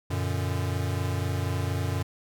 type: chord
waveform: square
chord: Gb augmented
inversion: none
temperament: equal with one note detuned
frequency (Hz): 92.5 / 116.54 / 145.06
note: Gb2 / Bb2 / D3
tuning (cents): 0 / 0 / -21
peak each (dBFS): -29 / -33 / -34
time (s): 0.1-2.03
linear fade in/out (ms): 10
effects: none